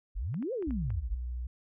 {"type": "exponential two-way sweep", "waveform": "sine", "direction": "up then down", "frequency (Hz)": [38.89, 544, 38.89], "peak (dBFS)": -31, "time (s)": [0.15, 1.16], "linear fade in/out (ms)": 20, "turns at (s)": 0.53}
{"type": "clicks", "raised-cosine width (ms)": 0.5, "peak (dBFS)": -35, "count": 5, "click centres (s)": [0.343, 0.426, 0.625, 0.708, 0.904]}
{"type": "tone with vibrato", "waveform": "sine", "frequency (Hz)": 61.1, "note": "B1", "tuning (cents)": -18, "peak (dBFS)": -33, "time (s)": [0.67, 1.47], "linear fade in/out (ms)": 5, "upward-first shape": "triangle", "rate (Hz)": 13, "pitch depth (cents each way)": 14}
{"effects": []}